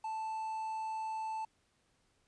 triangle tone with quantisation, 880 Hz, A5, in tune, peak -34 dBFS, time 0.04-1.45 s, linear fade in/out 5 ms, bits 10, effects pink hiss -74 dBFS RMS until 2.27 s + resampled to 22050 Hz

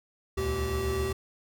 square tone cluster, 69 / 76.8 / 118 / 385.7 Hz, C#2 / D#2 / A#2 / G4, -7 / -22 / +22 / -28 cents, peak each -37 / -33 / -38 / -31 dBFS, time 0.37-1.13 s, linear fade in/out 10 ms, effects none

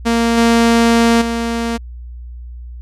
sawtooth tone with level steps, 231.9 Hz, A#3, 9 cents flat, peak -8 / -5 / -13 dBFS, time 0.05-1.78 s, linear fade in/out 20 ms, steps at 0.37 / 1.21 s, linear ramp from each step 10 ms, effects added 60 Hz sine -28 dBFS peak until 2.81 s + low-pass 9000 Hz 12 dB/octave

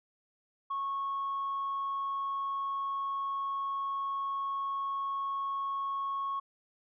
sine tone, 1100 Hz, C#6, 14 cents flat, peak -30 dBFS, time 0.7-6.4 s, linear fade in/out 10 ms, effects tanh soft clip ceiling -28 dBFS

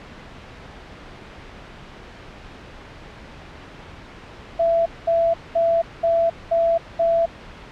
sine tone bursts, 669 Hz, E5, 25 cents sharp, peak -15 dBFS, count 6, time 4.59-7.26 s, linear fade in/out 10 ms, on 270 ms, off 210 ms, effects pink hiss -40 dBFS RMS until 7.71 s + low-pass 3000 Hz 12 dB/octave

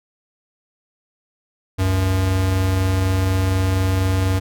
square tone pair together, 70.29 / 94.4 Hz, C#2 / F#2, +25 / +35 cents, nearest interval perfect fourth, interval 510 cents, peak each -27 / -17 dBFS, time 1.78-4.4 s, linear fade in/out 20 ms, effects none

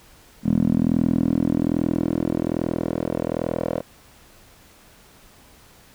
10% pulse tone with band-pass filter sweep, 41.2 Hz, E1, in tune, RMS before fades -22 dBFS, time 0.43-3.83 s, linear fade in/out 50 ms, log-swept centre 220 to 500 Hz, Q 3, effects pink hiss -51 dBFS RMS until 5.94 s

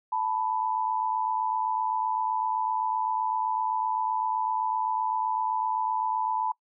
sine tone pair together, 880 / 987.8 Hz, A5 / B5, 0 / 0 cents, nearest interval major second, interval 200 cents, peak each -28 dBFS, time 0.12-6.52 s, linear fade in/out 5 ms, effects noise-tail reverb RT60 0.1 s tail -23 dB re dry

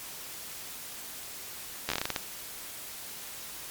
slowing click train, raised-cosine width 0.2 ms, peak -11 dBFS, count 10, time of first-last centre 1.89-2.162 s, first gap 12 ms, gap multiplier 1.22, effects white hiss -42 dBFS RMS until 3.7 s + MP3 96 kbps

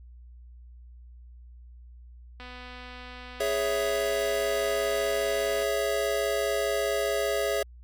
click train, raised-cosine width 0.3 ms, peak -28 dBFS, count 805, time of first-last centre 2.4-5.629 s, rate 249 Hz
square chord, C# minor, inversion second, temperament equal, 415.3 / 554.4 / 659.3 Hz, G#4 / C#5 / E5, 0 / 0 / 0 cents, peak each -30 dBFS, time 3.4-7.63 s, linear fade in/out 5 ms
effects added 60 Hz sine -45 dBFS peak until 7.83 s + MP3 96 kbps

